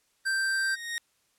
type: tone with exponential growth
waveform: sawtooth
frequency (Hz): 1864.7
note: A#6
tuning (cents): 0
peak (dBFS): -25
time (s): 0.24-0.98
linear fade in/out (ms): 0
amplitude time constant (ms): 160
type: tone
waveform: square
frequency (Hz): 1568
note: G6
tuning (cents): 0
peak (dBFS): -26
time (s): 0.25-0.76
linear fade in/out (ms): 20
effects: white hiss -70 dBFS RMS until 1.38 s + low-pass 11000 Hz 12 dB/octave